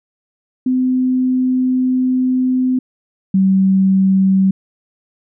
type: tone pair in turn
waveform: sine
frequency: 255.6 / 191.48 Hz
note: C4 / G3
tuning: -40 / -40 cents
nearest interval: perfect fourth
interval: 500 cents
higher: first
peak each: -12 / -9 dBFS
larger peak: second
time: 0.66-2.79 / 3.34-4.51 s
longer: first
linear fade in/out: 5 ms
effects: none